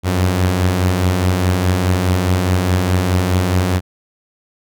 sawtooth beating tone pair, 87.31 / 92.11 Hz, F2 / F#2, 0 / -7 cents, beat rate 4.8 Hz, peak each -17 / -10 dBFS, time 0.03-3.81 s, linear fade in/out 50 ms, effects none

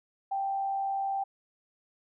sine tone with frequency modulation, 784 Hz, G5, in tune, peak -28 dBFS, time 0.31-1.24 s, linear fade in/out 10 ms, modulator 80.1 Hz, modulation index 0.26, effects none

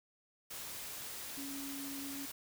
sine tone in noise, 277.2 Hz, C#4, in tune, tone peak -43 dBFS, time 1.37-2.26 s, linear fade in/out 10 ms, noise white, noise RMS -45 dBFS, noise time 0.5-2.32 s, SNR -1 dB, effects none

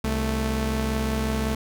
sawtooth tone pair together, 65.41 / 220 Hz, C2 / A3, 0 / 0 cents, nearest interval octave + major sixth, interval 2100 cents, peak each -22 dBFS, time 0.04-1.55 s, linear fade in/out 5 ms, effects none

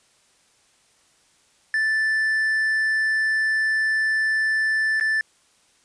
triangle tone with dropouts, 1760 Hz, A6, in tune, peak -17 dBFS, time 1.74-5.21 s, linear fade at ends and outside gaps 1 ms, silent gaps 4.999-5.009 s, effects white hiss -60 dBFS RMS until 5.84 s + resampled to 22050 Hz

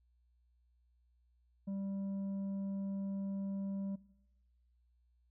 triangle tone with tanh clipping, 196 Hz, G3, in tune, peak -38 dBFS, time 1.67-3.96 s, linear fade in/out 10 ms, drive 10 dB, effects noise-tail reverb RT60 1.0 s tail -21 dB re dry + added 60 Hz sine -69 dBFS peak until 5.3 s

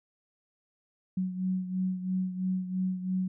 sine beating tone pair, 185 / 188 Hz, F#3 / F#3, 0 / +28 cents, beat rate 3 Hz, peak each -29 / -35 dBFS, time 1.17-3.28 s, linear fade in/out 5 ms, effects none

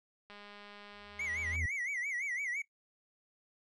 click train, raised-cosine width 0.3 ms, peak -36 dBFS, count 259, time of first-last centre 0.3-1.559 s, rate 205 Hz
triangle tone with exponential growth, 81.4 Hz, E2, 21 cents flat, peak -30 dBFS, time 0.92-1.66 s, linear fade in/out 5 ms, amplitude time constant 160 ms
triangle tone with vibrato, 2096 Hz, C7, 2 cents sharp, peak -33 dBFS, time 1.19-2.62 s, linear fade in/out 5 ms, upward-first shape sine, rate 5.9 Hz, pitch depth 160 cents each way
effects noise-tail reverb RT60 0.1 s tail -17 dB re dry + resampled to 24000 Hz

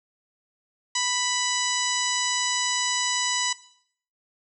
harmonic tone with a mistuned harmonic, 989 Hz, B5, 2 cents sharp, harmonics 1 / 2 / 3 / 4 / 5 / 6 / 7 / 8, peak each -31 / -31 / -31 / -31 / -31 / -31 / -31 / -31 dBFS, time 0.95-3.53 s, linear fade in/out 5 ms, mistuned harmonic 5, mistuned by +20 cents, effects noise-tail reverb RT60 0.6 s tail -17 dB re dry

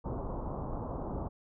pink low-pass noise, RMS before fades -37 dBFS, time 0.04-1.29 s, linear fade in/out 20 ms, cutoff 1100 Hz, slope 48 dB/octave, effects none

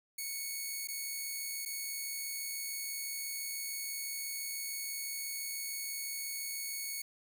5% pulse tone with dropouts, 2217 Hz, C#7, in tune, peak -27 dBFS, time 0.18-7.02 s, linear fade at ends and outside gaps 5 ms, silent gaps 0.874-0.884 / 1.652-1.658 s, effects none

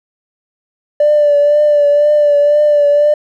triangle tone with vibrato, 587.3 Hz, D5, in tune, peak -3 dBFS, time 1-3.14 s, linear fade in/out 5 ms, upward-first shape triangle, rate 2 Hz, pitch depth 36 cents each way, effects tanh soft clip ceiling -4 dBFS

